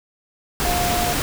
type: tone in noise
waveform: sine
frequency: 708 Hz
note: F5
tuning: 23 cents sharp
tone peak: -22 dBFS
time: 0.65-1.13 s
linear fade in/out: 0 ms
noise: pink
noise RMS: -22 dBFS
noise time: 0.6-1.22 s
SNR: -3 dB
effects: none